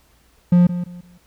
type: tone with echo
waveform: triangle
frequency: 176.6 Hz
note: F3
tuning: 20 cents sharp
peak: -7 dBFS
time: 0.52-0.67 s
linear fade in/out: 5 ms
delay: 170 ms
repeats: 3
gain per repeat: -12 dB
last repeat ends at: 1.18 s
effects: added 60 Hz sine -58 dBFS peak until 1.26 s + pink hiss -58 dBFS RMS until 1.26 s